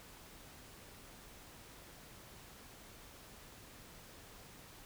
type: silence
effects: pink hiss -56 dBFS RMS until 4.85 s